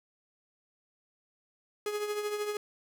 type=tone with tremolo; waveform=45% pulse; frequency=417.6 Hz; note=G#4; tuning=10 cents sharp; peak=-29 dBFS; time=1.86-2.57 s; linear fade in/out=2 ms; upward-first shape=triangle; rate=13 Hz; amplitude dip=60%; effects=none